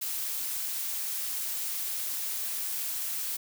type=noise; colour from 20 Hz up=blue; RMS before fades=-33 dBFS; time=0.01-3.37 s; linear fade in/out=10 ms; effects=none